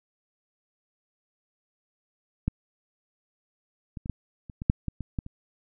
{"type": "clicks", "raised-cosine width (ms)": 5, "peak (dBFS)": [-12, -24, -24, -16, -28, -21, -6, -17, -21, -16, -27], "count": 11, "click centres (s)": [2.48, 3.972, 4.059, 4.097, 4.498, 4.619, 4.699, 4.883, 5.007, 5.188, 5.264], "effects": []}